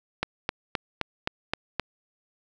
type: click train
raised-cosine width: 0.3 ms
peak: -9 dBFS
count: 7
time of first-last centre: 0.23-1.797 s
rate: 3.83 Hz
effects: none